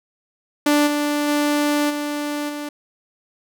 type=tone with level steps; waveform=sawtooth; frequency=293.7 Hz; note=D4; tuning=in tune; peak=-10 / -15 / -13 / -19 / -23 dBFS; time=0.66-2.69 s; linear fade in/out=5 ms; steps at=0.86 / 1.27 / 1.89 / 2.48 s; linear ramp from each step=20 ms; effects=none